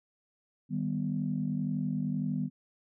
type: chord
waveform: sine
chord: Eb augmented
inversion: none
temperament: equal with one note detuned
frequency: 154.13 / 196 / 246.9 Hz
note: Eb3 / G3 / B3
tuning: -16 / 0 / 0 cents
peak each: -33 dBFS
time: 0.69-2.5 s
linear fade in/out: 50 ms
effects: tanh soft clip ceiling -19 dBFS